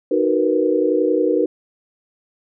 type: chord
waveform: sine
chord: B major seventh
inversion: first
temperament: just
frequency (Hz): 308.7 / 370.4 / 463 / 493.9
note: D#4 / F#4 / A#4 / B4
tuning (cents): -14 / +2 / -12 / 0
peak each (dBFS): -20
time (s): 0.11-1.46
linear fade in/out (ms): 5
effects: none